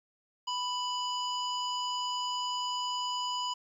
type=harmonic tone; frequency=991 Hz; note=B5; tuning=6 cents sharp; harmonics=1 / 3 / 5 / 7; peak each=-33 / -36 / -40 / -45 dBFS; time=0.47-3.54 s; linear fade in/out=10 ms; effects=11-bit